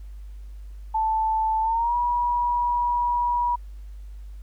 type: tone with pitch glide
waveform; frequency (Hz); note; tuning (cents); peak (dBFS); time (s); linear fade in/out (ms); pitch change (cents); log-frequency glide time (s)
sine; 880 to 965.2; A5 to B5; 0 to -40; -20; 0.94-3.56; 10; +160; 1.61-1.96
effects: added 50 Hz sine -36 dBFS peak until 4.42 s + pink hiss -63 dBFS RMS until 4.42 s